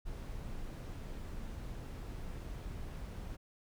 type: noise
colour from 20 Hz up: brown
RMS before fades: -43 dBFS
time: 0.05-3.37 s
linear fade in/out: 20 ms
effects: none